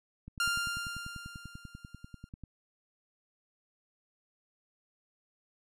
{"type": "click train", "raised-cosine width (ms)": 5, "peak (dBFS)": -32, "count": 23, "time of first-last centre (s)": [0.28, 2.437], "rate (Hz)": 10.2}
{"type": "tone with exponential decay", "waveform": "sawtooth", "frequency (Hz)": 1396.9, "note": "F6", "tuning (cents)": 0, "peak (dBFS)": -23, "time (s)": [0.4, 2.29], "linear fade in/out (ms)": 2, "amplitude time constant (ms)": 410}
{"effects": ["low-pass 12000 Hz 12 dB/octave"]}